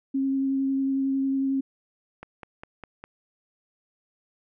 sine tone with vibrato, 270 Hz, C#4, 45 cents flat, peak -22 dBFS, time 0.14-1.61 s, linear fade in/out 10 ms, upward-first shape sine, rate 11 Hz, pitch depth 10 cents each way
click train, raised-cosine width 0.5 ms, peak -24 dBFS, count 5, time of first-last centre 2.23-3.04 s, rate 4.94 Hz
effects none

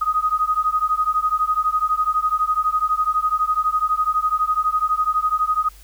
sine beating tone pair, 1244.5 / 1256.5 Hz, D#6 / D#6, 0 / +17 cents, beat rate 12 Hz, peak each -20 dBFS, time 0.01-5.69 s, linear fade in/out 10 ms, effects added 50 Hz sine -43 dBFS peak until 5.83 s + white hiss -50 dBFS RMS until 5.83 s

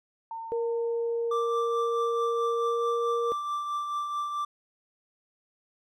sine tone with exponential decay, 907 Hz, A#5, 48 cents flat, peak -33 dBFS, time 0.31-2.48 s, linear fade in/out 2 ms, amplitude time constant 470 ms
sine tone with pitch glide, 466.2 to 469.7 Hz, A#4 to A#4, 0 to +13 cents, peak -26 dBFS, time 0.52-3.32 s, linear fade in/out 0 ms, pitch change +13 cents, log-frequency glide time 2.57-2.88 s
triangle tone with tremolo, 1174.7 Hz, D6, in tune, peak -25 dBFS, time 1.31-4.45 s, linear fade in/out 5 ms, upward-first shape triangle, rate 4.6 Hz, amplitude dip 45%
effects none

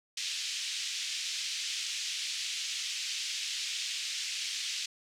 pink band-pass noise, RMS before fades -36 dBFS, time 0.17-4.86 s, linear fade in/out 5 ms, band 2600 to 6900 Hz, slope 24 dB/octave, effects none

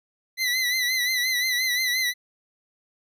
25% pulse tone with vibrato, 2008 Hz, B6, 28 cents sharp, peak -18 dBFS, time 0.37-2.14 s, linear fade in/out 50 ms, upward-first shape sine, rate 5.7 Hz, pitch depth 61 cents each way, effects none

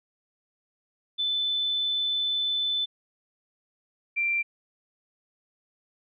sine tone pair in turn, 3514 / 2360 Hz, A7 / D7, -3 / +8 cents, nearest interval perfect fifth, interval 689 cents, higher first, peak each -24 / -23 dBFS, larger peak second, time 1.18-2.86 / 4.16-4.43 s, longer first, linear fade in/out 20 ms, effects none

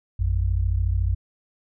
sine tone pair together, 55.61 / 89.5 Hz, A1 / F2, +19 / +43 cents, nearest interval minor sixth, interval 824 cents, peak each -22 dBFS, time 0.19-1.15 s, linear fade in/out 10 ms, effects none

